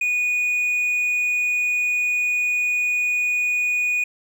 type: tone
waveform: triangle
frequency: 2465 Hz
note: D#7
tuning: 17 cents flat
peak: -17 dBFS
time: 0.01-4.04 s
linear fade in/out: 5 ms
effects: none